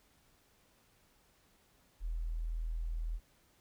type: tone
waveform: sine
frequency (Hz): 40.77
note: E1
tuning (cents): -18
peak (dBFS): -34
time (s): 2-3.2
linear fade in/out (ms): 50
effects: pink hiss -69 dBFS RMS until 3.6 s